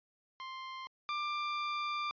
sawtooth tone pair in turn, 1050 / 1186.8 Hz, C6 / D6, +6 / +18 cents, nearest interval major second, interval 212 cents, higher second, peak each -38 / -30 dBFS, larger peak second, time 0.4-0.87 / 1.09-2.11 s, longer second, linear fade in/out 0 ms, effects resampled to 11025 Hz

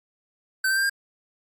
square tone with pitch steps, 1540 / 1561.5 / 1583.3 / 1605.4 Hz, G6 / G6 / G6 / G6, -31 / -7 / +17 / +41 cents, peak -21 dBFS, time 0.64-0.896 s, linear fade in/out 5 ms, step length 64 ms, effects AAC 64 kbps

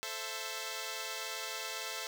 5% pulse chord, A minor, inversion none, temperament equal with one note detuned, 440 / 523.3 / 664.6 Hz, A4 / C5 / E5, 0 / 0 / +14 cents, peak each -31 dBFS, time 0.03-2.07 s, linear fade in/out 0 ms, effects none

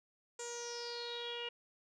sawtooth tone with low-pass filter sweep, 475.7 Hz, A#4, 35 cents sharp, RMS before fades -43 dBFS, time 0.39-1.49 s, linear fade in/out 5 ms, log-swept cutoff 7400 to 2800 Hz, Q 9.2, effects none

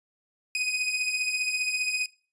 sawtooth beating tone pair, 2489 / 2504 Hz, D#7 / D#7, 0 / +10 cents, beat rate 15 Hz, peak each -28 / -24 dBFS, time 0.55-2.06 s, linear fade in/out 2 ms, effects noise-tail reverb RT60 0.4 s tail -21 dB re dry + resampled to 22050 Hz

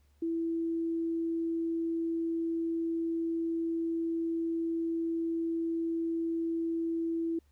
sine tone, 330.9 Hz, E4, 7 cents sharp, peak -29 dBFS, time 0.22-7.39 s, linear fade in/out 5 ms, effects added 72 Hz sine -63 dBFS peak until 7.51 s + pink hiss -74 dBFS RMS until 7.51 s

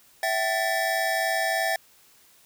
square tone cluster, 662 / 765 / 1768 Hz, E5 / G5 / A6, +7 / -42 / +8 cents, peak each -28 / -29 / -28 dBFS, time 0.23-1.76 s, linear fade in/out 2 ms, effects white hiss -57 dBFS RMS until 2.45 s

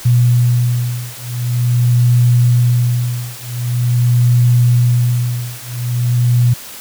sine beating tone pair, 121.3 / 121.75 Hz, B2 / B2, -31 / -24 cents, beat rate 0.45 Hz, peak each -13 dBFS, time 0.05-6.54 s, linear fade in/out 10 ms, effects white hiss -32 dBFS RMS until 6.8 s

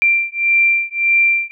sine beating tone pair, 2362 / 2363.7 Hz, D7 / D7, +9 / +11 cents, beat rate 1.7 Hz, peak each -15 dBFS, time 0.02-1.51 s, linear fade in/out 0 ms, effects none

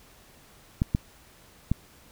clicks, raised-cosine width 5 ms, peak -10 dBFS, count 3, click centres 0.819 / 0.949 / 1.716 s, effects pink hiss -55 dBFS RMS until 2.11 s

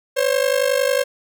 45% pulse ring-modulated tone, 534 Hz, C5, 35 cents sharp, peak -13 dBFS, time 0.16-1.04 s, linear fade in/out 20 ms, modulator 25.5 Hz, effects none

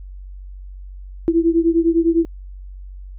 sine beating tone pair, 329.6 / 339.5 Hz, E4 / F4, 0 / -49 cents, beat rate 9.9 Hz, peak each -15 / -17 dBFS, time 1.28-2.25 s, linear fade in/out 0 ms, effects added 47 Hz sine -32 dBFS peak until 3.18 s

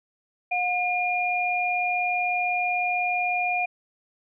sine tone pair together, 719 / 2418 Hz, F#5 / D7, -50 / +50 cents, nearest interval octave + major sixth, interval 2100 cents, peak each -25 dBFS, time 0.51-3.66 s, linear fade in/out 10 ms, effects none

